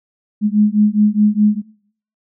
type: beating tone pair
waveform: sine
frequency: 207.7 / 212.5 Hz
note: G#3 / G#3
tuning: 0 / +40 cents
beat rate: 4.8 Hz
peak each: -13 / -13 dBFS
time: 0.41-1.62 s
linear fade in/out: 50 ms
effects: noise-tail reverb RT60 0.6 s tail -21 dB re dry